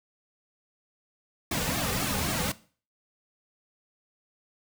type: noise with flanger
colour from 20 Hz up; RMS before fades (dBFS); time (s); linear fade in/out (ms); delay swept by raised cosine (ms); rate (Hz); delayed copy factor
pink; -29; 1.51-2.52; 5; 2 to 3.1; 3.8; -1
effects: noise-tail reverb RT60 0.4 s tail -18 dB re dry